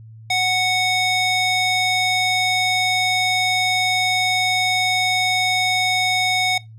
square tone with band-pass filter, 740 Hz, F#5, in tune, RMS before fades -19 dBFS, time 0.3-6.58 s, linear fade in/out 5 ms, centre 3300 Hz, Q 1, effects noise-tail reverb RT60 0.2 s tail -21 dB re dry + added 111 Hz sine -38 dBFS peak until 6.78 s

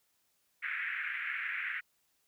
white band-pass noise, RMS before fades -37 dBFS, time 0.62-1.81 s, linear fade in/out 20 ms, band 1500 to 2300 Hz, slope 48 dB/octave, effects white hiss -75 dBFS RMS until 2.27 s

